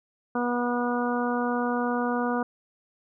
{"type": "harmonic tone", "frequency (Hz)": 242.9, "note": "B3", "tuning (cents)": -29, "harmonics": [1, 2, 3, 4, 5, 6], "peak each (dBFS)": [-27, -30, -32, -33, -34, -35], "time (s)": [0.35, 2.43], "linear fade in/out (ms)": 5, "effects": []}